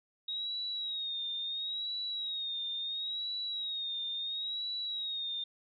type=tone with vibrato; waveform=sine; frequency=3773 Hz; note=A#7; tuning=20 cents sharp; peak=-34 dBFS; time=0.28-5.44 s; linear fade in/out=5 ms; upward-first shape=sine; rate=0.73 Hz; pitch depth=72 cents each way; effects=none